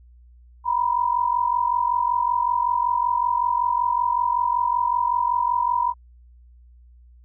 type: tone pair together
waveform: sine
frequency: 954.7 / 1000 Hz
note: A#5 / B5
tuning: +41 / +21 cents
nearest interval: minor second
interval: 80 cents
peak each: -21 / -22 dBFS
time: 0.64-5.94 s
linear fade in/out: 50 ms
effects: added 60 Hz sine -47 dBFS peak until 7.24 s